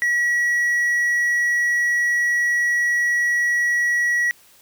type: tone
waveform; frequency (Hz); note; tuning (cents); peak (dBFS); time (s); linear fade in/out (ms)
triangle; 1925; B6; -45; -15; 0.02-4.31; 0
effects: white hiss -52 dBFS RMS until 4.61 s